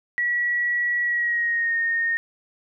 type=tone with pitch glide; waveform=sine; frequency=1931 to 1844.9 Hz; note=B6 to A#6; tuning=-39 to -18 cents; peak=-20 dBFS; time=0.18-2.17 s; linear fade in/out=0 ms; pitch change=-79 cents; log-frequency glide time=1.03-1.76 s; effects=none